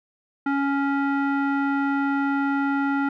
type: tone with low-pass filter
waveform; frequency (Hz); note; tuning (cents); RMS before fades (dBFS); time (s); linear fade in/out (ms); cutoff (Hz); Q
square; 278.5; C#4; +8; -23; 0.46-3.09; 5; 1500; 2.4
effects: none